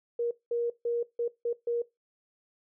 sine tone bursts at uneven times, 472.6 Hz, A#4, 24 cents sharp, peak -26 dBFS, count 6, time 0.19-0.31 / 0.51-0.7 / 0.85-1.03 / 1.19-1.28 / 1.45-1.53 / 1.67-1.82 s, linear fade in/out 5 ms, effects noise-tail reverb RT60 0.2 s tail -20 dB re dry

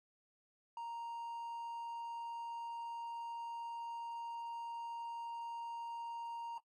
triangle tone, 932.3 Hz, A#5, in tune, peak -40 dBFS, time 0.77-6.58 s, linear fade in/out 2 ms, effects noise-tail reverb RT60 0.1 s tail -19 dB re dry + AAC 32 kbps

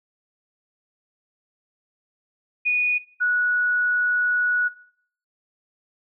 sine tone pair in turn, 2466 / 1466.3 Hz, D#7 / F#6, -16 / -16 cents, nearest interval major sixth, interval 900 cents, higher first, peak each -17 / -18 dBFS, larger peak first, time 2.65-2.99 / 3.2-4.69 s, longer second, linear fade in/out 20 ms, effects noise-tail reverb RT60 0.6 s tail -19 dB re dry

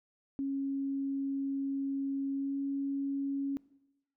sine tone with pitch glide, 274.4 to 276.9 Hz, C#4 to C#4, -17 to -2 cents, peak -31 dBFS, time 0.39-3.57 s, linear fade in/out 0 ms, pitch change +15 cents, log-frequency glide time 2.33-2.58 s, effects noise-tail reverb RT60 0.9 s tail -21 dB re dry

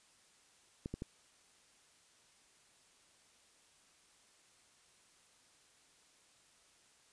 clicks, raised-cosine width 3 ms, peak -27 dBFS, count 3, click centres 0.859 / 0.94 / 1.021 s, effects white hiss -67 dBFS RMS until 7.12 s + resampled to 22050 Hz

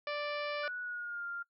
harmonic tone, 587.3 Hz, D5, in tune, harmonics 1 / 2 / 3 / 4 / 5 / 6 / 7 / 8 / 9, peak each -37 / -41 / -44 / -43 / -49 / -52 / -53 / -52 / -55 dBFS, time 0.07-0.68 s, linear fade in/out 2 ms
sine tone with pitch glide, 1471 to 1396.5 Hz, F#6 to F6, -11 to -1 cents, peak -37 dBFS, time 0.63-1.43 s, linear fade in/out 10 ms, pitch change -90 cents, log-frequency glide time 0.82-1.26 s
effects noise-tail reverb RT60 0.1 s tail -22 dB re dry

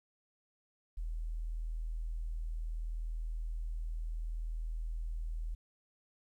sine tone, 40.35 Hz, E1, 36 cents flat, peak -35 dBFS, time 0.97-5.55 s, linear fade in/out 10 ms, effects 12-bit

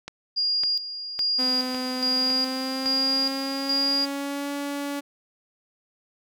click train, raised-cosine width 0.2 ms, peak -17 dBFS, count 6, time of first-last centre 0.08-2.858 s, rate 1.8 Hz
sine tone with tremolo, 4832 Hz, D8, 48 cents sharp, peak -21 dBFS, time 0.36-4.06 s, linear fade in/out 20 ms, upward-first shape square, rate 1.2 Hz, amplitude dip 70%
sawtooth tone with pitch glide, 254.7 to 284.2 Hz, C4 to C#4, -46 to +43 cents, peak -24 dBFS, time 1.38-5.01 s, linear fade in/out 20 ms, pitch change +189 cents, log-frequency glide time 2.01-4.51 s
effects none

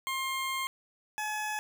20% pulse tone pair in turn, 1063 / 851.1 Hz, C6 / G#5, +27 / +42 cents, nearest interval major third, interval 385 cents, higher first, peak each -26 / -27 dBFS, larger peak first, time 0.07-0.67 / 1.18-1.59 s, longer first, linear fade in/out 0 ms, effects none

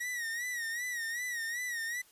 45% pulse tone with vibrato, 1900 Hz, A#6, 33 cents sharp, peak -34 dBFS, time 0-2.02 s, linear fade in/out 10 ms, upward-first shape sine, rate 2.6 Hz, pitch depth 87 cents each way, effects white hiss -62 dBFS RMS until 2.11 s + resampled to 32000 Hz

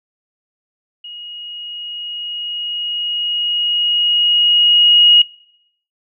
sine tone with level ramp, 2884 Hz, F#7, 45 cents flat, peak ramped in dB -29 to -4 dBFS, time 1.04-5.22 s, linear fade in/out 5 ms, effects noise-tail reverb RT60 0.7 s tail -23 dB re dry

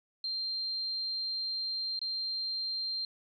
sine tone with dropouts, 4170 Hz, C8, 7 cents flat, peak -32 dBFS, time 0.24-3.05 s, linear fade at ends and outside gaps 2 ms, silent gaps 1.992-2.015 s, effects none

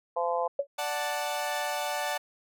harmonic tone, 171.4 Hz, F3, 32 cents flat, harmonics 3 / 4 / 5 / 6, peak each -30 / -31 / -32 / -33 dBFS, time 0.16-0.48 s, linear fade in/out 10 ms
sine tone with exponential decay, 562 Hz, C#5, 24 cents sharp, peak -20 dBFS, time 0.59-0.67 s, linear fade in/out 5 ms, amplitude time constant 16 ms
sawtooth chord, D major, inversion none, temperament equal, 587.3 / 740 / 880 Hz, D5 / F#5 / A5, 0 / 0 / 0 cents, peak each -30 dBFS, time 0.78-2.18 s, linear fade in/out 10 ms
effects none

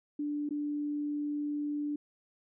sine tone with dropouts, 293.7 Hz, D4, in tune, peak -31 dBFS, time 0.19-1.96 s, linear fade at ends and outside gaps 5 ms, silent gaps 0.491-0.507 s, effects none

